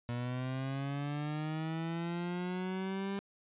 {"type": "linear sweep", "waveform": "30% pulse", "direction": "up", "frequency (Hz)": [119.4, 198.8], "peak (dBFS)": -32, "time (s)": [0.09, 3.19], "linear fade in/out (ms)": 0, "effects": ["resampled to 8000 Hz"]}